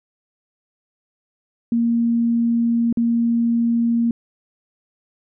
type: tone with dropouts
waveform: sine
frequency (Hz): 233.4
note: A#3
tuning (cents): +2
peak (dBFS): -15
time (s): 1.72-4.11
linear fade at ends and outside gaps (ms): 2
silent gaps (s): 2.927-2.972
effects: none